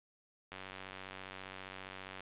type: click train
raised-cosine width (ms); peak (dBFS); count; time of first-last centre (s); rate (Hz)
0.3; -29; 161; 0.52-2.206; 94.9
effects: resampled to 8000 Hz + 11-bit